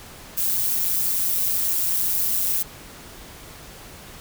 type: noise with amplitude modulation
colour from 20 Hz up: violet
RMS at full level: -19 dBFS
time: 0.37-2.63 s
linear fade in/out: 10 ms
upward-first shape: sine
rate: 182 Hz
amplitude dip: 75%
effects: pink hiss -42 dBFS RMS until 4.2 s